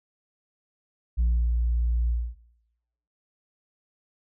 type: tone with ADSR envelope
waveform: sine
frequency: 58.6 Hz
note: A#1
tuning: 10 cents sharp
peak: -17 dBFS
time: 1.17-2.36 s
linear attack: 28 ms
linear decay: 290 ms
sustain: -3 dB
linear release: 270 ms
effects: noise-tail reverb RT60 0.9 s tail -17 dB re dry + tanh soft clip ceiling -18 dBFS